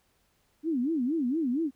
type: tone with vibrato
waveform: sine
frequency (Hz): 282.9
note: C#4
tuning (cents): +35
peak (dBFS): -25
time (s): 0.63-1.71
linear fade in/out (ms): 50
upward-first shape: sine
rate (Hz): 4.3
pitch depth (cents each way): 290
effects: pink hiss -70 dBFS RMS until 1.75 s